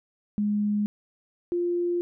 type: tone pair in turn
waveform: sine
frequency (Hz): 207.7 / 349.3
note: G#3 / F4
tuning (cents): 0 / 0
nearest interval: major sixth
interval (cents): 900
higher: second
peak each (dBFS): -22 / -23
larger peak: first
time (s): 0.38-0.86 / 1.52-2.01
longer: second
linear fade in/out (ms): 0
effects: none